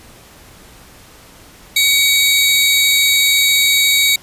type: tone pair together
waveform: sawtooth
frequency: 2257 / 3813 Hz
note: C#7 / A#7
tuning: +31 / +38 cents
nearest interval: major sixth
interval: 907 cents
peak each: -10 dBFS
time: 1.76-4.16 s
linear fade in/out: 5 ms
effects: pink hiss -42 dBFS RMS until 4.22 s + resampled to 32000 Hz